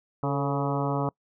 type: harmonic tone with a mistuned harmonic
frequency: 140 Hz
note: C#3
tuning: 18 cents sharp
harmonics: 1 / 2 / 3 / 4 / 5 / 6 / 7 / 8 / 9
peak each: -28 / -31 / -33 / -34 / -35 / -36 / -36 / -37 / -38 dBFS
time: 0.23-1.09 s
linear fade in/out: 2 ms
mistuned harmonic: 3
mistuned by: +56 cents
effects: noise-tail reverb RT60 0.1 s tail -26 dB re dry